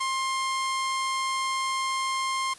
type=tone; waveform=sawtooth; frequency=1059 Hz; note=C6; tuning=21 cents sharp; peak=-22 dBFS; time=0-2.54 s; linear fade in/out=10 ms; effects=white hiss -49 dBFS RMS until 2.58 s + resampled to 24000 Hz